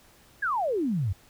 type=exponential sweep; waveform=sine; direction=down; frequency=1717 to 85.8 Hz; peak=-24 dBFS; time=0.42-1.13 s; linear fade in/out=10 ms; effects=pink hiss -57 dBFS RMS until 1.29 s